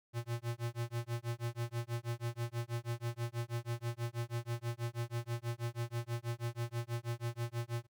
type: tone with tremolo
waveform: square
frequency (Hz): 118.1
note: A#2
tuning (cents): +23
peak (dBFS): -34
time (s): 0.13-7.87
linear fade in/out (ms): 50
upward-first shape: sine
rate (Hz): 6.2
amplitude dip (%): 100
effects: noise-tail reverb RT60 0.1 s tail -26 dB re dry